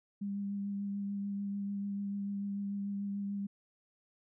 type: tone with vibrato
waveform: sine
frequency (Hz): 200.4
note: G3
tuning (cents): +38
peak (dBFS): -34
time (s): 0.21-3.47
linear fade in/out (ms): 10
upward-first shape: triangle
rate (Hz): 6.8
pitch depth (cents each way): 17
effects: none